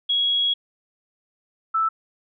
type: tone pair in turn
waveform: sine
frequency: 3322 / 1318.3 Hz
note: G#7 / E6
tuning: 0 / 0 cents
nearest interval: octave + major third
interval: 1600 cents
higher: first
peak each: -18 dBFS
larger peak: neither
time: 0.09-0.54 / 1.74-1.89 s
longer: first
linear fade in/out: 10 ms
effects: none